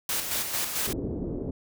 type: noise with tremolo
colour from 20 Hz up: white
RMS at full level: -28 dBFS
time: 0.09-0.93 s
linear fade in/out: 2 ms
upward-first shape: square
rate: 4.5 Hz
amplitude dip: 45%
type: low-pass noise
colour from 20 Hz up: white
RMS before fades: -32 dBFS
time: 0.87-1.51 s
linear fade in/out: 5 ms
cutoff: 410 Hz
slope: 24 dB/octave
effects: none